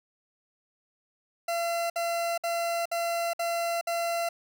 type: tone bursts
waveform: 40% pulse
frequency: 680 Hz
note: F5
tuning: 46 cents flat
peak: -26 dBFS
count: 6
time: 1.48-4.29 s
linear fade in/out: 5 ms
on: 420 ms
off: 58 ms
effects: none